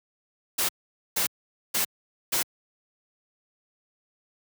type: noise bursts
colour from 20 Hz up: white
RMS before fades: -25 dBFS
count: 4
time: 0.58-2.43 s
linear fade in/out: 10 ms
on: 110 ms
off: 470 ms
effects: high-pass 100 Hz 12 dB/octave